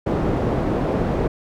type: low-pass noise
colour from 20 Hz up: white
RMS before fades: -21 dBFS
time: 0.06-1.28 s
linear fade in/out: 10 ms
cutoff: 430 Hz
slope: 12 dB/octave
effects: none